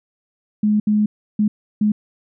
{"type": "tone bursts at uneven times", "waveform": "sine", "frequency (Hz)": 210.8, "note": "G#3", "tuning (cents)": 26, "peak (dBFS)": -13, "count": 4, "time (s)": [[0.63, 0.8], [0.87, 1.06], [1.39, 1.48], [1.81, 1.92]], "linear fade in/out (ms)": 5, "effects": []}